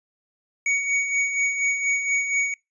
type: tone with tremolo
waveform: square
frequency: 2242 Hz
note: C#7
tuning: 19 cents sharp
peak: -19 dBFS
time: 0.66-2.54 s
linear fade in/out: 2 ms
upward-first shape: sine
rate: 4.2 Hz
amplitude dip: 55%
effects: noise-tail reverb RT60 0.2 s tail -23 dB re dry + resampled to 22050 Hz